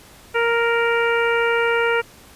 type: harmonic tone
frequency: 466.2 Hz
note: A#4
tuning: in tune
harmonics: 1 / 2 / 3 / 4 / 5 / 6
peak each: -19 / -25 / -22 / -27 / -26 / -31 dBFS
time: 0.34-2.02 s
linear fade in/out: 20 ms
effects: pink hiss -46 dBFS RMS until 2.35 s + resampled to 32000 Hz